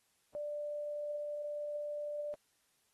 sine tone, 590 Hz, D5, 8 cents sharp, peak -37 dBFS, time 0.35-2.34 s, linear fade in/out 0 ms, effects white hiss -75 dBFS RMS until 2.93 s + AAC 32 kbps

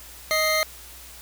25% pulse tone pair together, 626.3 / 2100 Hz, D#5 / C7, +11 / +6 cents, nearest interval octave + major sixth, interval 2095 cents, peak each -19 dBFS, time 0.31-0.63 s, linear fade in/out 0 ms, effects added 60 Hz sine -48 dBFS peak until 1.21 s + white hiss -44 dBFS RMS until 1.21 s

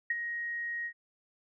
sine tone with ADSR envelope, 1881 Hz, A#6, 15 cents sharp, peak -25 dBFS, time 0.1-0.93 s, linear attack 5 ms, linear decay 29 ms, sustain -8 dB, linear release 73 ms, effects none

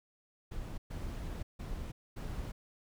brown noise bursts at uneven times, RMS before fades -40 dBFS, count 4, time 0.51-0.78 / 0.9-1.43 / 1.59-1.92 / 2.16-2.52 s, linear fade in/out 10 ms, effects none

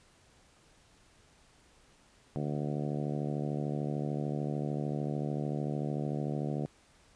harmonic tone, 73.42 Hz, D2, in tune, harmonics 2 / 3 / 4 / 5 / 6 / 7 / 8 / 9 / 10, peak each -34 / -38 / -40 / -42 / -44 / -45 / -46 / -47 / -48 dBFS, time 2.36-6.66 s, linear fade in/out 0 ms, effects pink hiss -63 dBFS RMS until 7.15 s + resampled to 22050 Hz

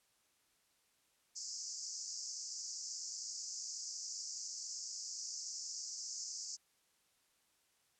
white band-pass noise, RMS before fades -45 dBFS, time 1.35-6.57 s, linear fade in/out 20 ms, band 4800 to 7300 Hz, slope 96 dB/octave, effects white hiss -75 dBFS RMS until 7.99 s + low-pass 11000 Hz 12 dB/octave

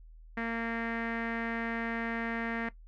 sawtooth tone with low-pass filter, 230 Hz, A#3, 23 cents flat, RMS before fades -34 dBFS, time 0.37-2.69 s, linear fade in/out 5 ms, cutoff 1900 Hz, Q 4.2, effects noise-tail reverb RT60 0.1 s tail -17 dB re dry + added 40 Hz sine -49 dBFS peak until 2.87 s

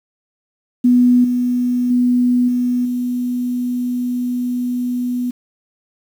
sine tone with level steps, 246.5 Hz, B3, 3 cents flat, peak -8 / -14 / -11 / -14 / -17 dBFS, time 0.84-5.31 s, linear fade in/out 10 ms, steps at 1.24 / 1.9 / 2.48 / 2.85 s, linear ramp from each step 5 ms, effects 7-bit

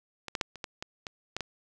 clicks, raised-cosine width 0.2 ms, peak -20 / -13 / -10 / -26 / -18 / -19 / -20 / -15 / -16 dBFS, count 9, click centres 0.283 / 0.352 / 0.412 / 0.557 / 0.642 / 0.825 / 1.068 / 1.366 / 1.407 s, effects none

